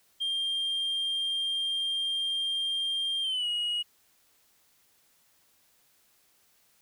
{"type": "tone with pitch glide", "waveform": "sine", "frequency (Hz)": [3194, 2895], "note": ["G7", "F#7"], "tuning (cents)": [32, -38], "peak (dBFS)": -25, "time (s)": [0.2, 3.83], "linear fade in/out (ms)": 20, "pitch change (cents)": -170, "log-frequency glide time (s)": [3.22, 3.47], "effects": ["tanh soft clip ceiling -26 dBFS", "white hiss -66 dBFS RMS until 6.81 s"]}